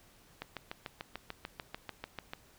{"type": "click train", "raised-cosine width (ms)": 0.3, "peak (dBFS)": -23, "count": 14, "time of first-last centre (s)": [0.42, 2.335], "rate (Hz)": 6.79, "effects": ["pink hiss -62 dBFS RMS until 2.58 s"]}